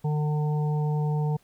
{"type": "harmonic tone", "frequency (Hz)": 150.4, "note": "D3", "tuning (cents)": 42, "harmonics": [1, 3, 5, 6], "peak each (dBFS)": [-23, -35, -39, -39], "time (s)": [0.04, 1.37], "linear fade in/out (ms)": 10, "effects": ["pink hiss -63 dBFS RMS until 1.43 s"]}